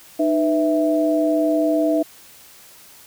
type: tone cluster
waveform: sine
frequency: 306.5 / 498.6 / 656 Hz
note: D#4 / B4 / E5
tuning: -26 / +16 / -9 cents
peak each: -18 / -27 / -19 dBFS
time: 0.19-2.03 s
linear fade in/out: 10 ms
effects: white hiss -46 dBFS RMS until 3.06 s